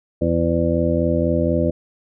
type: harmonic tone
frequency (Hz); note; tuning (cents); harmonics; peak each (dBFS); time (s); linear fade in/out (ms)
84.1; E2; +35; 1 / 2 / 3 / 4 / 6 / 7; -23 / -23 / -23 / -23 / -23 / -23; 0.21-1.71; 10
effects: none